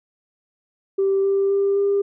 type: tone with pitch steps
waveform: sine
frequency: 390 / 393.4 / 396.8 / 400.3 Hz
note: G4 / G4 / G4 / G4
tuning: -9 / +6 / +21 / +36 cents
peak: -15 dBFS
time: 0.98-2.02 s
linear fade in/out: 10 ms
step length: 260 ms
effects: tanh soft clip ceiling -12 dBFS